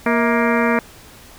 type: harmonic tone with a mistuned harmonic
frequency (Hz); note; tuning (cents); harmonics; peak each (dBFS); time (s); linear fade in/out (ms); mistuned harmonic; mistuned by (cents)
234.9; A#3; +13; 1 / 2 / 3 / 4 / 5 / 6 / 7 / 8 / 9 / 10; -18 / -21 / -23 / -24 / -25 / -26 / -26 / -27 / -28 / -28; 0.06-0.79; 2; 3; -140
effects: pink hiss -43 dBFS RMS until 1.38 s